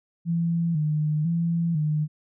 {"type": "tone with vibrato", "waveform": "sine", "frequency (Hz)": 160, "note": "D#3", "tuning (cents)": 49, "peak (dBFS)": -21, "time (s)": [0.25, 2.08], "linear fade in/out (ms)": 50, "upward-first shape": "square", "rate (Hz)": 1, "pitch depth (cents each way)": 87, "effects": []}